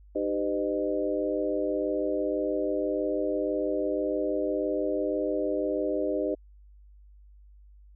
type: harmonic tone with a mistuned harmonic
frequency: 101.8 Hz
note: G#2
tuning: 34 cents flat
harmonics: 3 / 4 / 5 / 6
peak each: -31 / -31 / -31 / -31 dBFS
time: 0.15-6.35 s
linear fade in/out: 10 ms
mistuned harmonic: 4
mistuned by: -68 cents
effects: added 50 Hz sine -50 dBFS peak until 7.95 s